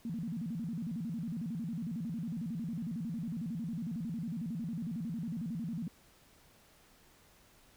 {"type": "tone with vibrato", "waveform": "sine", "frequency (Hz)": 196, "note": "G3", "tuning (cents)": 0, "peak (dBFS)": -35, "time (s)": [0.05, 5.88], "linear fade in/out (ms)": 2, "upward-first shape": "square", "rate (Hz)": 11, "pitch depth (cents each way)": 290, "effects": ["pink hiss -63 dBFS RMS until 7.76 s"]}